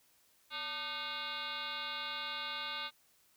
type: tone with frequency modulation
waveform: sine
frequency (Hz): 2489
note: D#7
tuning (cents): 0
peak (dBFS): -37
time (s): 0.5-2.91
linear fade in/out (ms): 50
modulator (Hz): 320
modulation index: 5
effects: white hiss -69 dBFS RMS until 3.36 s